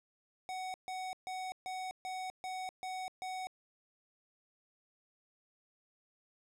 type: tone bursts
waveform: square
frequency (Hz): 746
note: F#5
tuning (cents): +14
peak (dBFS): -39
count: 8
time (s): 0.49-3.47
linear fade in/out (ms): 0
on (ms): 250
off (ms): 140
effects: low-pass 9000 Hz 12 dB/octave + 13-bit